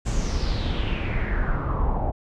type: noise with low-pass filter sweep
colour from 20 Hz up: brown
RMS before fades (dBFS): -24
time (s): 0.05-2.12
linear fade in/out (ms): 20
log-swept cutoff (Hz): 7600 to 730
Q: 4.6
effects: none